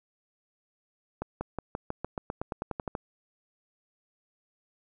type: accelerating click train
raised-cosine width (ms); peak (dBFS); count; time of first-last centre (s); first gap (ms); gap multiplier
1; -18; 15; 1.22-2.952; 190; 0.93
effects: none